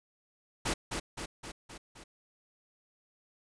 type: noise with echo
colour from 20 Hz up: pink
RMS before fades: -31 dBFS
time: 0.65-0.74 s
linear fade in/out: 10 ms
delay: 260 ms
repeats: 5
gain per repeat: -4 dB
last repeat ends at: 2.04 s
effects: resampled to 22050 Hz